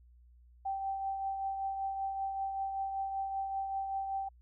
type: tone with tremolo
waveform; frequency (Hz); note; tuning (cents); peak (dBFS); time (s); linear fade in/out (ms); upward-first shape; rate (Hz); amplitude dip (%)
sine; 779; G5; -11; -31; 0.65-4.29; 10; triangle; 5.2; 45
effects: added 60 Hz sine -57 dBFS peak until 4.41 s